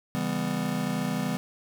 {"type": "chord", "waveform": "square", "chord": "C# half-diminished seventh", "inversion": "none", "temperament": "just", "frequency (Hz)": [138.59, 166.31, 199.57, 249.5], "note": ["C#3", "E3", "G3", "B3"], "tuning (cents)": [0, 16, 31, 18], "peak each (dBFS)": [-37, -33, -32, -32], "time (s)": [0.15, 1.37], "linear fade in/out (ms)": 0, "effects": []}